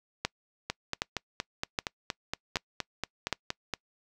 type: two click trains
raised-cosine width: 0.2 ms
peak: -13 / -10 dBFS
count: 14 / 5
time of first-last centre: 0.7-3.737 / 0.25-3.327 s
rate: 4.28 / 1.3 Hz
effects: noise-tail reverb RT60 0.1 s tail -26 dB re dry